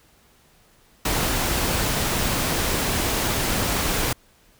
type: noise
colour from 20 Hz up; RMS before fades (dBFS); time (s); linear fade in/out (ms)
pink; -23; 1.05-4.13; 5
effects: pink hiss -57 dBFS RMS until 4.59 s